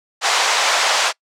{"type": "band-pass noise", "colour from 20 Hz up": "pink", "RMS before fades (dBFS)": -17, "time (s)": [0.21, 1.13], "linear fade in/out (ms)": 50, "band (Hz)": [640, 7200], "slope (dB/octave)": 24, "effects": ["noise-tail reverb RT60 0.1 s tail -25 dB re dry"]}